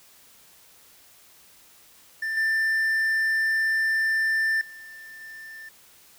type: tone with level steps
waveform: triangle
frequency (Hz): 1781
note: A6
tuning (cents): +21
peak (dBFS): -24 / -19 / -39 / -37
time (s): 2.22-5.69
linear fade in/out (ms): 5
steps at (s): 2.37 / 4.61 / 5.21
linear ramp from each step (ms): 2
effects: white hiss -54 dBFS RMS until 6.18 s